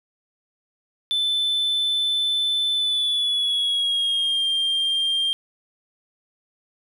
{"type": "tone with pitch glide", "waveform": "sine", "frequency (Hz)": [3520, 3191], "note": ["A7", "G7"], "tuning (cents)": [0, 30], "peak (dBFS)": -17, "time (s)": [1.11, 5.33], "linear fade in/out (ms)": 0, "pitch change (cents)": -170, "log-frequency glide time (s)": [2.74, 4.46], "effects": ["tanh soft clip ceiling -18 dBFS", "9-bit"]}